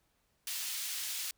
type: high-pass noise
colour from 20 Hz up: pink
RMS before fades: -38 dBFS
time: 0.47-1.31 s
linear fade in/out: 2 ms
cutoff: 3200 Hz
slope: 12 dB/octave
effects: pink hiss -75 dBFS RMS until 1.37 s